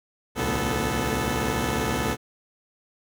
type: tone cluster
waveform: 10% pulse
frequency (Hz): 63.5 / 73.2 / 113 / 247.7 / 436.3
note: B1 / D2 / A2 / B3 / A4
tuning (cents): +49 / -5 / +47 / +5 / -15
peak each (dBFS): -22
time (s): 0.35-2.17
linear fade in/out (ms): 50
effects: none